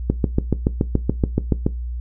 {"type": "click train", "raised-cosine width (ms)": 3, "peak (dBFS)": -3, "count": 12, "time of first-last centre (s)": [0.1, 1.665], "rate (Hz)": 7.03, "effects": ["noise-tail reverb RT60 0.2 s tail -18 dB re dry", "added 60 Hz sine -24 dBFS peak until 2 s"]}